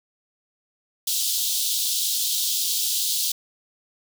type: high-pass noise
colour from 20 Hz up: pink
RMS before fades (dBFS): -24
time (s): 1.07-3.32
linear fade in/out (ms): 5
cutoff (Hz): 3300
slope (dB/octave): 48
effects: none